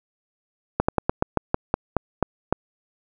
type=slowing click train; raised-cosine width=1 ms; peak=-4 dBFS; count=11; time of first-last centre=0.8-2.526 s; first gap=85 ms; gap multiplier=1.15; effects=none